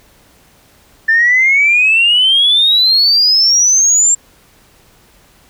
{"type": "exponential sweep", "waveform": "sine", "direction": "up", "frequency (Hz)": [1769, 7470], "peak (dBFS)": -6, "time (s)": [1.08, 4.15], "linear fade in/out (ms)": 10, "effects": ["tanh soft clip ceiling -2 dBFS", "pink hiss -48 dBFS RMS until 5.49 s"]}